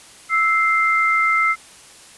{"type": "tone pair together", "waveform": "sine", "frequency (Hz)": [1316, 2089], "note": ["E6", "C7"], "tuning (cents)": [-3, -3], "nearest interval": "minor sixth", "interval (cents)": 800, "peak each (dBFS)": -17, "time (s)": [0.29, 1.56], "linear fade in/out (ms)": 50, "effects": ["white hiss -44 dBFS RMS until 2.17 s", "resampled to 24000 Hz"]}